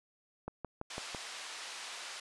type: click train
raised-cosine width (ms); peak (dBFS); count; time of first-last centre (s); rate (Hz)
1; -25; 5; 0.48-1.148; 5.99
type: band-pass noise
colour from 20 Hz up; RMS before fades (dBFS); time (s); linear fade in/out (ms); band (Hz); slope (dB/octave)
white; -45; 0.9-2.2; 5; 660 to 5300; 12
effects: resampled to 24000 Hz